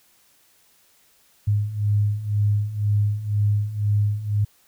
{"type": "beating tone pair", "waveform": "sine", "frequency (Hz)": [102.4, 104.4], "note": ["G#2", "G#2"], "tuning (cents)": [-24, 10], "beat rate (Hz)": 2, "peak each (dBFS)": [-24, -20], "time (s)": [1.47, 4.45], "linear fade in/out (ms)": 10, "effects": ["white hiss -59 dBFS RMS until 4.67 s"]}